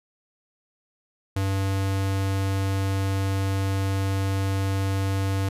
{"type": "tone", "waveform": "square", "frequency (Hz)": 97.1, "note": "G2", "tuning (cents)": -16, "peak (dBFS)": -23, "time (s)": [1.36, 5.49], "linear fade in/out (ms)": 5, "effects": ["resampled to 32000 Hz"]}